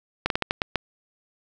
slowing click train, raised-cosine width 0.3 ms, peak -6 dBFS, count 7, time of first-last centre 0.26-0.757 s, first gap 42 ms, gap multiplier 1.27, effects none

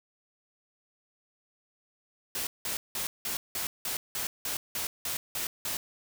white noise bursts, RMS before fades -33 dBFS, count 12, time 2.35-5.77 s, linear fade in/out 2 ms, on 120 ms, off 180 ms, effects none

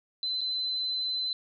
sine tone with dropouts, 4044 Hz, B7, 40 cents sharp, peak -28 dBFS, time 0.23-1.33 s, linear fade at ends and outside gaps 1 ms, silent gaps 0.408-0.414 s, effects none

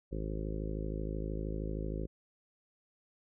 harmonic tone, 53 Hz, G#1, 36 cents sharp, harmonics 1 / 2 / 3 / 4 / 5 / 6 / 7 / 8 / 9 / 10, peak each -37 / -45 / -42 / -47 / -46 / -46 / -45 / -48 / -50 / -49 dBFS, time 0.11-2.07 s, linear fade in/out 20 ms, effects none

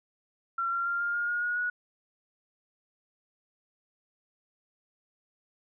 sine tone with pitch steps, 1364 / 1377.5 / 1391.1 / 1404.8 / 1418.6 / 1432.6 / 1446.8 / 1461.1 Hz, F6 / F6 / F6 / F6 / F6 / F6 / F#6 / F#6, -41 / -24 / -7 / +10 / +27 / +44 / -39 / -22 cents, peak -27 dBFS, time 0.58-1.7 s, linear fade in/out 5 ms, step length 140 ms, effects none

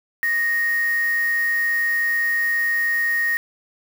sine tone with quantisation, 1864.7 Hz, A#6, in tune, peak -18 dBFS, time 0.23-3.37 s, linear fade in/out 0 ms, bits 5, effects none

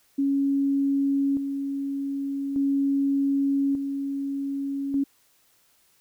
sine tone with tremolo, 277.2 Hz, C#4, in tune, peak -20 dBFS, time 0.18-5.04 s, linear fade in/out 10 ms, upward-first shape square, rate 0.42 Hz, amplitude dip 50%, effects white hiss -63 dBFS RMS until 6 s

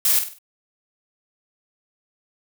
blue noise with echo, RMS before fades -18 dBFS, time 0.05-0.19 s, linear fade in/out 2 ms, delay 49 ms, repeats 4, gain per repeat -8 dB, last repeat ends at 0.386 s, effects none

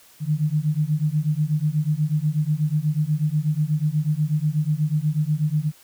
sine beating tone pair, 148 / 156.2 Hz, D3 / D#3, +14 / +7 cents, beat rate 8.2 Hz, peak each -22 / -22 dBFS, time 0.2-5.72 s, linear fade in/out 50 ms, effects white hiss -52 dBFS RMS until 5.83 s

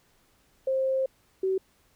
sine tone pair in turn, 529 / 380.1 Hz, C5 / F#4, +19 / +47 cents, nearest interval tritone, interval 572 cents, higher first, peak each -23 dBFS, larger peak neither, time 0.67-1.06 / 1.43-1.58 s, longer first, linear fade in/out 5 ms, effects pink hiss -65 dBFS RMS until 1.95 s

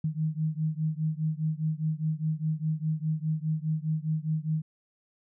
sine beating tone pair, 154.5 / 159.4 Hz, D#3 / D#3, -12 / +42 cents, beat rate 4.9 Hz, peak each -29 / -30 dBFS, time 0.04-4.62 s, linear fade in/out 5 ms, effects none

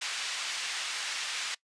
pink band-pass noise, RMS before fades -35 dBFS, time 0.01-1.55 s, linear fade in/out 10 ms, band 1900 to 6200 Hz, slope 12 dB/octave, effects noise-tail reverb RT60 0.1 s tail -21 dB re dry + resampled to 22050 Hz

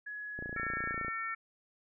sine tone with pitch glide, 1685 to 1658.9 Hz, G#6 to G#6, +25 to -2 cents, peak -39 dBFS, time 0.06-0.93 s, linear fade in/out 10 ms, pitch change -27 cents, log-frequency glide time 0.59-0.73 s
click train, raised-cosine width 2 ms, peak -29 dBFS, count 21, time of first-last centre 0.39-1.082 s, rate 28.9 Hz
harmonic tone, 450 Hz, A4, 39 cents sharp, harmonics 3 / 4 / 5, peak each -38 / -39 / -40 dBFS, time 0.56-1.35 s, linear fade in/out 10 ms
effects none

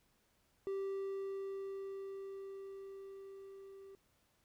triangle tone with level ramp, 390.4 Hz, G4, 7 cents flat, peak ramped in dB -34 to -50 dBFS, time 0.67-3.95 s, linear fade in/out 0 ms, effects pink hiss -75 dBFS RMS until 4.44 s

